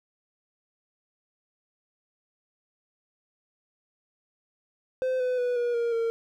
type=tone with pitch steps; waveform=triangle; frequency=515 / 503.2 / 491.7 / 480.5 / 469.5 / 458.8 Hz; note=C5 / B4 / B4 / B4 / A#4 / A#4; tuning=-28 / +32 / -8 / -48 / +12 / -28 cents; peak=-22 dBFS; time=5.02-6.1 s; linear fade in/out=0 ms; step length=180 ms; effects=none